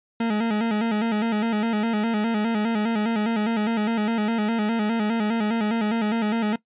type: tone with vibrato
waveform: 40% pulse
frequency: 220 Hz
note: A3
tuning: in tune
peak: -20 dBFS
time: 0.2-6.56 s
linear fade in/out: 5 ms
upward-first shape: square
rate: 4.9 Hz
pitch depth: 77 cents each way
effects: noise-tail reverb RT60 0.1 s tail -20 dB re dry + resampled to 8000 Hz